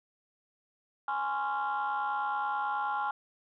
sine chord, Db major seventh, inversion second, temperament just, 831.5 / 1039.4 / 1108.7 / 1385.9 Hz, Ab5 / C6 / Db6 / F6, +2 / -12 / 0 / -14 cents, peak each -31 / -36 / -37 / -34 dBFS, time 1.08-3.11 s, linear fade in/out 2 ms, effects tanh soft clip ceiling -23 dBFS

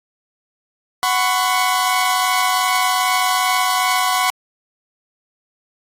sawtooth chord, F# suspended fourth, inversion none, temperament equal with one note detuned, 740 / 1006.2 / 1108.7 Hz, F#5 / B5 / C#6, 0 / +32 / 0 cents, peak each -16 dBFS, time 1.03-4.3 s, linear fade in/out 0 ms, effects AAC 48 kbps

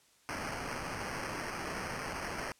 white noise with sample-and-hold, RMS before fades -39 dBFS, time 0.29-2.52 s, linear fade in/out 0 ms, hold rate 3675 Hz, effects white hiss -66 dBFS RMS until 2.59 s + low-pass 10000 Hz 12 dB/octave

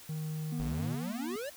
triangle tone with pitch glide, 155.56 to 153.95 Hz, D#3 to D#3, 0 to -18 cents, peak -32 dBFS, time 0.09-0.95 s, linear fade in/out 5 ms, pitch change -18 cents, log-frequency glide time 0.49-0.73 s
triangle tone with vibrato, 238.4 Hz, A#3, 39 cents sharp, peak -35 dBFS, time 0.52-1.36 s, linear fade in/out 2 ms, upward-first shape square, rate 2.7 Hz, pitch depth 22 cents each way
square exponential sweep, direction up, 49 to 610 Hz, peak -37 dBFS, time 0.59-1.5 s, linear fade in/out 10 ms
effects white hiss -52 dBFS RMS until 1.56 s

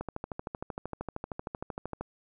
click train, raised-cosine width 1 ms, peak -21 dBFS, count 27, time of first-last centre 0.01-2.01 s, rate 13 Hz, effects none

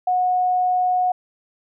sine tone, 730 Hz, F#5, 24 cents flat, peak -16 dBFS, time 0.07-1.12 s, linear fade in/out 5 ms, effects none

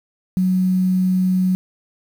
sine tone with quantisation, 185 Hz, F#3, in tune, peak -14 dBFS, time 0.37-1.55 s, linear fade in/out 0 ms, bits 7, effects none

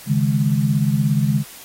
sine chord, C# suspended second, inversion none, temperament equal, 138.59 / 155.56 / 207.7 Hz, C#3 / D#3 / G#3, 0 / 0 / 0 cents, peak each -18 / -20 / -20 dBFS, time 0.06-1.44 s, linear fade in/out 50 ms, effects white hiss -40 dBFS RMS until 1.64 s + AAC 48 kbps

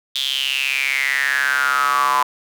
square tone with high-pass filter sweep, 67.5 Hz, C#2, 45 cents flat, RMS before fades -19 dBFS, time 0.15-2.23 s, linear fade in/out 5 ms, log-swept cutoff 3500 to 1000 Hz, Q 8.8, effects none

